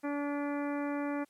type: harmonic tone with a mistuned harmonic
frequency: 287.7 Hz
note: D4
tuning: 36 cents flat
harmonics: 1 / 2 / 3 / 4 / 5 / 6 / 7 / 8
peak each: -33 / -39 / -43 / -45 / -47 / -49 / -50 / -51 dBFS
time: 0.03-1.25 s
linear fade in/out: 20 ms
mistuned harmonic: 8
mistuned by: +47 cents
effects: white hiss -70 dBFS RMS until 1.29 s + low-pass 12000 Hz 12 dB/octave